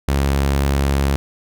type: tone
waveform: sawtooth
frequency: 69.3 Hz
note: C#2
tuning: in tune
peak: -11 dBFS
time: 0.08-1.16 s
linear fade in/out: 0 ms
effects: none